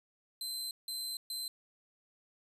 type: tone bursts at uneven times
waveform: sawtooth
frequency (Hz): 4085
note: C8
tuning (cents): -42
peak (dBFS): -34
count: 3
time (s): 0.41-0.71 / 0.88-1.17 / 1.3-1.48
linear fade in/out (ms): 2
effects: resampled to 32000 Hz